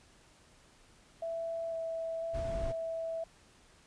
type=tone with vibrato; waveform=sine; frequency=659.3 Hz; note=E5; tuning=in tune; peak=-34 dBFS; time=1.22-3.24 s; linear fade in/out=5 ms; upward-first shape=square; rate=1 Hz; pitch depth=9 cents each way
type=noise; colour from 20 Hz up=brown; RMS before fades=-38 dBFS; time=2.33-2.73 s; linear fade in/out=20 ms
effects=pink hiss -62 dBFS RMS until 3.86 s + resampled to 22050 Hz